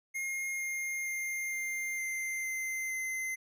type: tone with pitch steps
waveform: square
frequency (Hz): 2137 / 2125 / 2112 / 2100 / 2088 / 2076 / 2064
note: C7 / C7 / C7 / C7 / C7 / C7 / C7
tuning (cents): +36 / +26 / +16 / +6 / -4 / -14 / -24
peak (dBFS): -34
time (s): 0.14-3.36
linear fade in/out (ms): 20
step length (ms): 460
effects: none